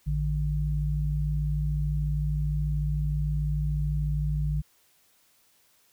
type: tone pair together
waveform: sine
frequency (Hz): 56 / 149.5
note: A1 / D3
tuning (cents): +31 / +31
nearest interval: octave + perfect fourth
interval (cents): 1700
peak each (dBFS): -27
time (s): 0.06-4.62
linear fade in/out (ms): 20
effects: white hiss -64 dBFS RMS until 5.92 s